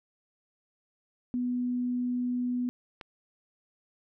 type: tone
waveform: sine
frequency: 246.9 Hz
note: B3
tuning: in tune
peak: -27 dBFS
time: 1.34-2.69 s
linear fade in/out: 0 ms
type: click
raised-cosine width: 0.3 ms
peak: -25 dBFS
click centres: 3.012 s
effects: none